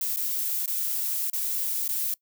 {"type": "noise with dropouts", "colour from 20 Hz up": "violet", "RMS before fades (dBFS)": -28, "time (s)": [0.01, 2.14], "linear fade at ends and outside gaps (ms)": 2, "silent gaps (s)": [[0.162, 0.17], [0.66, 0.677], [1.3, 1.332], [1.879, 1.889]], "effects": ["noise-tail reverb RT60 0.1 s tail -23 dB re dry"]}